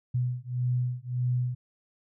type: beating tone pair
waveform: sine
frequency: 123.47 / 125.17 Hz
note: B2 / B2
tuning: 0 / +24 cents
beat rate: 1.7 Hz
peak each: -29 dBFS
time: 0.14-1.55 s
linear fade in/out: 10 ms
effects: none